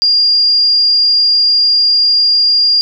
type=tone; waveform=sine; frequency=4811 Hz; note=D8; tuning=41 cents sharp; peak=-7 dBFS; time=0.02-2.81 s; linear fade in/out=0 ms; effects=none